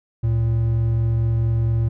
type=tone pair together; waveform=triangle; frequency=69.3 / 113.72 Hz; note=C#2 / A#2; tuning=0 / -42 cents; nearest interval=major sixth; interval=858 cents; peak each=-24 / -15 dBFS; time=0.23-1.89 s; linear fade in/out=10 ms; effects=none